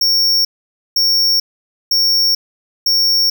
square tone bursts, 5500 Hz, F8, 27 cents flat, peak -11 dBFS, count 4, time 0.01-3.3 s, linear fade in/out 5 ms, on 440 ms, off 510 ms, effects none

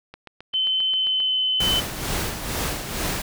click train, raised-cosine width 0.3 ms, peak -23 dBFS, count 9, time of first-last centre 0.14-1.202 s, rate 7.53 Hz
sine tone with pitch glide, 3062 to 3041 Hz, G7 to F#7, -41 to +47 cents, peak -19 dBFS, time 0.53-1.81 s, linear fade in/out 20 ms, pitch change -12 cents, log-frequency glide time 0.88-1.38 s
pink noise with tremolo, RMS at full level -25 dBFS, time 1.6-3.22 s, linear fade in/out 5 ms, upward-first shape sine, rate 2.2 Hz, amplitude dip 55%
effects none

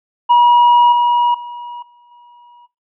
triangle tone with level steps, 962 Hz, B5, 46 cents flat, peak -4 / -8 / -24 / -43 / -39 dBFS, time 0.29-2.67 s, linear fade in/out 20 ms, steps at 0.92 / 1.34 / 1.82 / 2.11 s, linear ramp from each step 5 ms, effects noise-tail reverb RT60 0.2 s tail -17 dB re dry + resampled to 8000 Hz

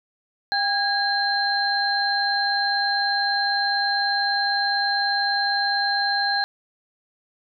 sine tone cluster, 797 / 1641 / 4134 Hz, G5 / G#6 / C8, +28 / -21 / -22 cents, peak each -24 dBFS, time 0.52-6.44 s, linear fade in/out 0 ms, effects none

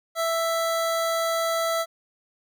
25% pulse tone, 661 Hz, E5, 5 cents sharp, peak -19 dBFS, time 0.15-1.86 s, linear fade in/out 50 ms, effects none

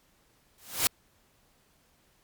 white noise with exponential growth, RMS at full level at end -21 dBFS, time 0.58-0.87 s, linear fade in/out 0 ms, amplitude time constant 61 ms, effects pink hiss -66 dBFS RMS until 2.23 s + MP3 96 kbps

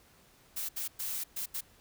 blue noise bursts at uneven times, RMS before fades -36 dBFS, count 5, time 0.56-0.69 / 0.76-0.88 / 0.99-1.24 / 1.36-1.46 / 1.54-1.61 s, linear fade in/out 10 ms, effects pink hiss -62 dBFS RMS until 1.8 s

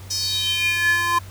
square tone with high-pass filter sweep, 344.9 Hz, F4, 22 cents flat, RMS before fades -21 dBFS, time 0.1-1.19 s, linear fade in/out 10 ms, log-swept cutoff 5600 to 1100 Hz, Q 6.5, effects added 95 Hz sine -36 dBFS peak until 1.3 s + pink hiss -45 dBFS RMS until 1.3 s

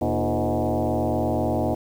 sine tone with frequency modulation, 193.9 Hz, G3, 19 cents flat, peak -20 dBFS, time 0.01-1.75 s, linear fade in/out 10 ms, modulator 108 Hz, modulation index 5.4, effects 8-bit

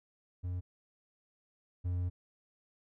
triangle tone pair in turn, 89.7 / 89.25 Hz, F2 / F2, +47 / +38 cents, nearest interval unison, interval 9 cents, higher first, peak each -32 / -29 dBFS, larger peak second, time 0.43-0.61 / 1.84-2.1 s, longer second, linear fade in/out 20 ms, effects none

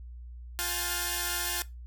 5% pulse tone cluster, 352.1 / 843 / 1411 / 1552 / 1775 Hz, F4 / G#5 / F6 / G6 / A6, +14 / +26 / +17 / -18 / +15 cents, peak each -25 dBFS, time 0.59-1.62 s, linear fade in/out 0 ms, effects noise-tail reverb RT60 0.2 s tail -18 dB re dry + added 60 Hz sine -41 dBFS peak until 1.86 s

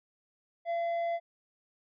sine tone with tanh clipping, 680 Hz, F5, 46 cents flat, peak -30 dBFS, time 0.65-1.2 s, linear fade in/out 50 ms, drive 6 dB, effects none

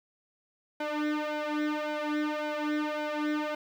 sawtooth tone with flanger, 300.8 Hz, D4, 42 cents sharp, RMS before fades -31 dBFS, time 0.8-3.55 s, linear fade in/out 5 ms, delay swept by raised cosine 1.3 to 2.8 ms, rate 1.8 Hz, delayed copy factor +0.85, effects low-pass 3000 Hz 12 dB/octave + 10-bit

